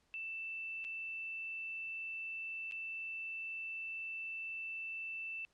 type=tone with dropouts; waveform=sine; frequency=2658 Hz; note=E7; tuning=14 cents sharp; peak=-40 dBFS; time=0.14-5.45 s; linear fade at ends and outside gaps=0 ms; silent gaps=0.843-0.848 / 2.712-2.721 s; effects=pink hiss -75 dBFS RMS until 5.53 s + low-pass 8000 Hz 12 dB/octave